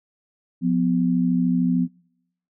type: tone pair together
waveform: sine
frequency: 177.3 / 250.7 Hz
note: F3 / B3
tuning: +26 / +26 cents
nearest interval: tritone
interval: 600 cents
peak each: -20 dBFS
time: 0.61-1.88 s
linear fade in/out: 50 ms
effects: noise-tail reverb RT60 0.8 s tail -26 dB re dry